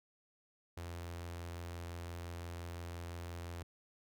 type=tone with notch filter; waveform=sawtooth; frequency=85.8 Hz; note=F2; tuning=30 cents flat; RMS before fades=-45 dBFS; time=0.77-3.63 s; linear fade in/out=5 ms; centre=200 Hz; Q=1.4; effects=none